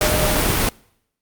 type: tone in noise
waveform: sine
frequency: 610 Hz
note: D#5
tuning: 34 cents flat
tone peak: -22 dBFS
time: 0.01-0.4 s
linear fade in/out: 2 ms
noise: pink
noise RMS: -18 dBFS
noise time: 0.01-0.69 s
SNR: -7 dB
effects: noise-tail reverb RT60 0.8 s tail -26 dB re dry + Opus 48 kbps